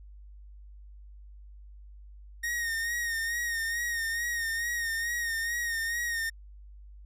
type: tone with vibrato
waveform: 45% pulse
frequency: 1857 Hz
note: A#6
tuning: 7 cents flat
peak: -29 dBFS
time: 2.43-6.3 s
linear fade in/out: 10 ms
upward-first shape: sine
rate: 2.3 Hz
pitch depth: 45 cents each way
effects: added 50 Hz sine -46 dBFS peak until 7.05 s